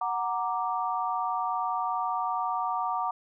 sine chord, Gb augmented, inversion none, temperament equal, 740 / 932.3 / 1174.7 Hz, Gb5 / Bb5 / D6, 0 / 0 / 0 cents, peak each -31 dBFS, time 0.01-3.11 s, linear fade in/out 5 ms, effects none

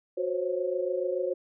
sine tone cluster, 366.4 / 518 / 545 Hz, F#4 / C5 / C#5, -17 / -17 / -29 cents, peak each -31 dBFS, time 0.17-1.34 s, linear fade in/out 10 ms, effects none

